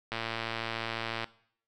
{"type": "click train", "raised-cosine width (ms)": 0.3, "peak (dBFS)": -17, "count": 129, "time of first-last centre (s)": [0.12, 1.243], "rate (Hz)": 114, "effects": ["noise-tail reverb RT60 0.6 s tail -19 dB re dry"]}